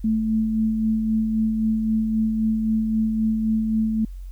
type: tone with tremolo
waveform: sine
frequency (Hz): 220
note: A3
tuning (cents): 0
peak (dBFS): -17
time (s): 0.04-4.05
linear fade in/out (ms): 5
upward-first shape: sine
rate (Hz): 3.8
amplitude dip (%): 35
effects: added 45 Hz sine -32 dBFS peak until 4.31 s + white hiss -62 dBFS RMS until 4.31 s